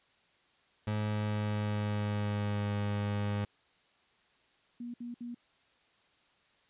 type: tone with pitch glide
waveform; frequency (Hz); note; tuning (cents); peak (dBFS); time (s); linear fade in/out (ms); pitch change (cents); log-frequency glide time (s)
30% pulse; 106 to 102.69; G#2 to G#2; +36 to -19; -28; 0.87-3.45; 5; -55; 0.99-2.74
type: tone bursts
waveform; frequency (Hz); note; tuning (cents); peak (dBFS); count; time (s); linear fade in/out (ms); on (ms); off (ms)
sine; 239.7; A#3; +48; -38; 3; 4.8-5.346; 5; 140; 63
effects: white hiss -68 dBFS RMS until 6.69 s + resampled to 8000 Hz